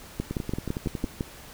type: two click trains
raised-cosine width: 3 ms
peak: -17 / -14 dBFS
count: 9 / 7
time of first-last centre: 0.31-1.044 / 0.2-1.208 s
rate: 10.9 / 5.95 Hz
effects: pink hiss -46 dBFS RMS until 1.53 s